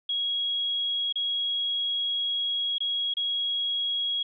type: tone with dropouts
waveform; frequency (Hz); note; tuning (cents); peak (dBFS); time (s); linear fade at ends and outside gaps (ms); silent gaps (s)
sine; 3310; G#7; -6; -25; 0.09-4.23; 5; 1.126-1.156 / 2.783-2.804 / 3.139-3.168
effects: none